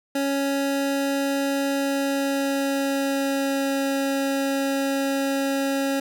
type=tone with pitch glide; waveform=25% pulse; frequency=277.2 to 274.2 Hz; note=C#4 to C#4; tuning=0 to -19 cents; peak=-18 dBFS; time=0.15-6 s; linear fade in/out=5 ms; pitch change=-19 cents; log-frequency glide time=1.73-3.78 s; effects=none